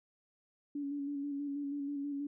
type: tone with vibrato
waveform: sine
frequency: 284.1 Hz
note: C#4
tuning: 43 cents sharp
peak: -35 dBFS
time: 0.75-2.27 s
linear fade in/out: 5 ms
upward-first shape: square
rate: 6.2 Hz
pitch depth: 25 cents each way
effects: none